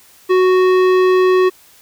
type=tone with tanh clipping; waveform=sine; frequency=370 Hz; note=F#4; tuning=in tune; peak=-11 dBFS; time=0.29-1.5 s; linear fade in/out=20 ms; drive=16 dB; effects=white hiss -47 dBFS RMS until 1.81 s